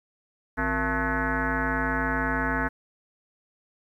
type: tone with frequency modulation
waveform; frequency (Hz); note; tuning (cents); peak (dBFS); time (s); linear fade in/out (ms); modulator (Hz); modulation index
sine; 880; A5; 0; -23; 0.57-2.69; 20; 206; 4.5
effects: 10-bit